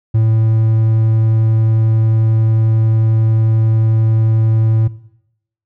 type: tone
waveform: triangle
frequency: 111.1 Hz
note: A2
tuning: 17 cents sharp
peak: -7 dBFS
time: 0.14-4.88 s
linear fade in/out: 10 ms
effects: noise-tail reverb RT60 0.8 s tail -18 dB re dry